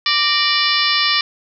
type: harmonic tone with a mistuned harmonic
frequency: 587.3 Hz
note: D5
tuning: in tune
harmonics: 2 / 3 / 4 / 5 / 6 / 7 / 8 / 9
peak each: -22 / -22 / -22 / -22 / -22 / -22 / -22 / -22 dBFS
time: 0.06-1.21 s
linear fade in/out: 2 ms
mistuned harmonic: 3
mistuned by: +81 cents
effects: none